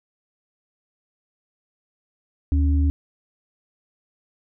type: tone pair together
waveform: sine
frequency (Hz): 74.9 / 277.6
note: D2 / C#4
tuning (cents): +35 / +3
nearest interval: octave + major seventh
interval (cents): 2268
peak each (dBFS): -16 / -26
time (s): 2.52-2.9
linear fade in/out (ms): 0
effects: none